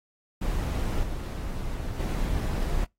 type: noise with level steps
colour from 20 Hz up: brown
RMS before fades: -27 / -32 / -27 dBFS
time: 0.41-2.85 s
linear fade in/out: 10 ms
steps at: 1.03 / 1.99 s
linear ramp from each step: 5 ms
effects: noise-tail reverb RT60 0.2 s tail -26 dB re dry + AAC 48 kbps